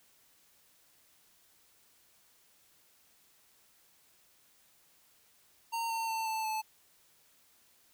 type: tone with pitch steps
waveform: square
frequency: 919 / 906.9 / 894.9 / 883.1 / 871.4 Hz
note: A#5 / A#5 / A5 / A5 / A5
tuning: -25 / -48 / +29 / +6 / -17 cents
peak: -33 dBFS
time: 5.72-6.62 s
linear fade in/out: 20 ms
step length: 180 ms
effects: white hiss -66 dBFS RMS until 7.93 s